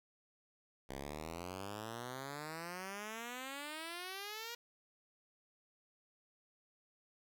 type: exponential sweep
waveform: 5% pulse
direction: up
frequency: 65.41 to 480 Hz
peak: -32 dBFS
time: 0.89-4.55 s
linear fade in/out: 5 ms
effects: none